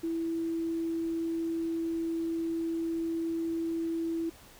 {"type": "tone", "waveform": "sine", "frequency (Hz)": 330, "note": "E4", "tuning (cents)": 2, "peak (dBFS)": -29, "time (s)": [0.03, 4.3], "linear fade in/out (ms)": 10, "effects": ["pink hiss -54 dBFS RMS until 4.59 s"]}